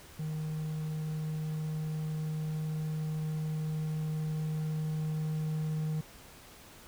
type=tone with level ramp; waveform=triangle; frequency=155.56 Hz; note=D#3; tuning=in tune; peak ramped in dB=-31 to -28 dBFS; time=0.19-6.01 s; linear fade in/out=5 ms; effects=pink hiss -53 dBFS RMS until 6.87 s